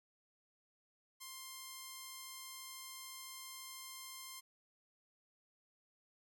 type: tone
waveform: 5% pulse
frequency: 1053 Hz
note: C6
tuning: 11 cents sharp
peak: -36 dBFS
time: 1.2-4.41 s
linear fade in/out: 20 ms
effects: none